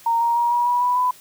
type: tone with pitch steps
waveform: sine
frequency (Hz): 925 / 936.8 / 948.8 / 960.9 / 973.2 / 985.7 / 998.3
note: A#5 / A#5 / A#5 / B5 / B5 / B5 / B5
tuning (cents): -14 / +8 / +30 / -48 / -26 / -4 / +18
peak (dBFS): -16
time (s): 0.06-1.11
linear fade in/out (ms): 5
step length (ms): 150
effects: white hiss -47 dBFS RMS until 1.2 s